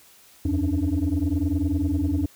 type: tone cluster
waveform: sine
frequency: 79.2 / 89.2 / 278.3 / 298.9 Hz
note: D#2 / F2 / C#4 / D4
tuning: +31 / +37 / +7 / +31 cents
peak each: -25 dBFS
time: 0.45-2.26 s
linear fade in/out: 5 ms
effects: tanh soft clip ceiling -15 dBFS + white hiss -53 dBFS RMS until 2.35 s